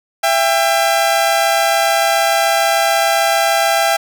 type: tone pair together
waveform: sawtooth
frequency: 670 / 796.8 Hz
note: E5 / G5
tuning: +28 / +28 cents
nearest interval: minor third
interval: 300 cents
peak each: -11 dBFS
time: 0.23-3.97 s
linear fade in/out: 10 ms
effects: none